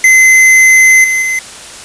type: tone with level steps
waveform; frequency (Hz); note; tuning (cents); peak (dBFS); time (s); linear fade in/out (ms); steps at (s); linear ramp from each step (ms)
square; 2053; C7; -33; -3 / -10 / -12; 0.04-1.39; 2; 1.04 / 1.22; 2
effects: white hiss -29 dBFS RMS until 1.84 s + resampled to 22050 Hz